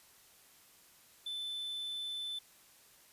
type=tone; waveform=triangle; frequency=3520 Hz; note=A7; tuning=in tune; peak=-36 dBFS; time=1.26-2.39 s; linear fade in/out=5 ms; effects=white hiss -62 dBFS RMS until 3.12 s + resampled to 32000 Hz